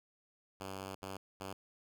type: tone bursts at uneven times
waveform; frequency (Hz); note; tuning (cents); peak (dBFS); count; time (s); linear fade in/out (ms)
5% pulse; 96.2; G2; -32; -31; 3; 0.6-0.95 / 1.02-1.17 / 1.4-1.53; 5
effects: none